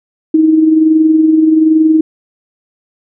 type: tone with amplitude modulation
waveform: sine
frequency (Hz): 315.8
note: D#4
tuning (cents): +26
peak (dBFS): -3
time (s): 0.34-2.01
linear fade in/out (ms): 5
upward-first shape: sine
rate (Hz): 21.2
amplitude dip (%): 45
effects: none